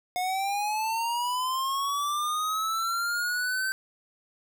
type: linear sweep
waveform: square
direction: up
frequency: 720 to 1550 Hz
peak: -27 dBFS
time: 0.16-3.72 s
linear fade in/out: 0 ms
effects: none